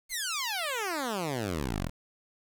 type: exponential sweep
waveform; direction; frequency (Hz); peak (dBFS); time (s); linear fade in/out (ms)
10% pulse; down; 2217 to 36.71; -22; 0.09-1.91; 50
effects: 8-bit